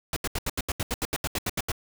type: noise bursts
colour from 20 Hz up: pink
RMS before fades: -28 dBFS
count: 15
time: 0.13-1.718 s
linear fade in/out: 2 ms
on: 34 ms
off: 77 ms
effects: none